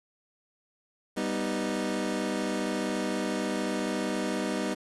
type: chord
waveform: 25% pulse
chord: G augmented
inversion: none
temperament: equal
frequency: 196 / 246.9 / 311.1 Hz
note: G3 / B3 / D#4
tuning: 0 / 0 / 0 cents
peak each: -29 dBFS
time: 1.16-4.75 s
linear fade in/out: 20 ms
effects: resampled to 24000 Hz + 8-bit